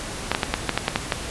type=clicks; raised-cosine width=0.3 ms; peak=-3 dBFS; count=9; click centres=0.316 / 0.349 / 0.432 / 0.54 / 0.693 / 0.776 / 0.881 / 0.959 / 1.122 s; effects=pink hiss -32 dBFS RMS until 1.3 s + resampled to 24000 Hz